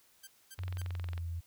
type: tone bursts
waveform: 5% pulse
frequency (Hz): 1568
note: G6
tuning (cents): 0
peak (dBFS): -36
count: 3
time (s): 0.23-0.822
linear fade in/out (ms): 10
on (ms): 44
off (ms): 230
type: tone with pitch glide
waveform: sine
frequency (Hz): 90.9 to 84.32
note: F#2 to E2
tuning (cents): -30 to +40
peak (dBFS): -35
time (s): 0.58-1.41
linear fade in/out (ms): 20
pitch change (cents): -130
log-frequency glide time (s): 0.75-1.25
type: click train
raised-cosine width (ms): 0.3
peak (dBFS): -30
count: 14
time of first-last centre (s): 0.59-1.178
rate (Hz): 22.1
effects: white hiss -66 dBFS RMS until 1.46 s